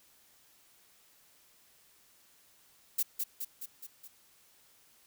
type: noise with echo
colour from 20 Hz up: violet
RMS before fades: -29 dBFS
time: 2.98-3.03 s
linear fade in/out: 10 ms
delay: 210 ms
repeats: 5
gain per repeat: -4 dB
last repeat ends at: 4.08 s
effects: white hiss -64 dBFS RMS until 5.06 s